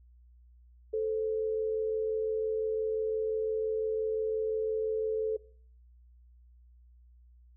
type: tone pair together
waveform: sine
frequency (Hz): 437.5 / 523.3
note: A4 / C5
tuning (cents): -10 / 0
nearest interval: minor third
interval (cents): 310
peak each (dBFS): -28 / -39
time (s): 0.93-5.37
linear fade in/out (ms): 10
effects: noise-tail reverb RT60 0.5 s tail -20 dB re dry + added 60 Hz sine -55 dBFS peak until 7.56 s